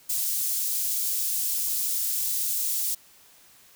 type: high-pass noise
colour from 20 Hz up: white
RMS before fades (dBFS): -27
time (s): 0.09-2.95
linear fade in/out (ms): 10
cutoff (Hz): 6400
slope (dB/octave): 12
effects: white hiss -55 dBFS RMS until 3.75 s